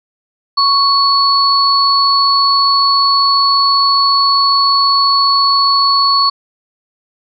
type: tone pair together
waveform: sine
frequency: 1108.7 / 4413 Hz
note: C#6 / C#8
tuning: 0 / -9 cents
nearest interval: 2 octaves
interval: 2391 cents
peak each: -11 dBFS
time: 0.57-6.3 s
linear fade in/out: 10 ms
effects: none